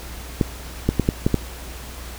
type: clicks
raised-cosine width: 3 ms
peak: -3 dBFS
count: 6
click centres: 0.412 / 0.89 / 0.997 / 1.089 / 1.265 / 1.343 s
effects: added 60 Hz sine -35 dBFS peak until 2.18 s + pink hiss -38 dBFS RMS until 2.18 s